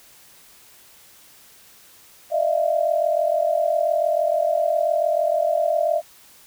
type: tone cluster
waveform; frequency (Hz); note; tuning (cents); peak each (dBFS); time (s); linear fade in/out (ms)
sine; 600 / 647 / 686; D5 / E5 / F5; +37 / -32 / -31; -22; 2.3-6.02; 50
effects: white hiss -50 dBFS RMS until 6.46 s